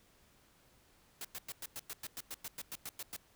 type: noise bursts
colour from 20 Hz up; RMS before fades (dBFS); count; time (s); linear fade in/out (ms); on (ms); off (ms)
white; -43; 15; 1.21-3.165; 2; 37; 100
effects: pink hiss -67 dBFS RMS until 3.35 s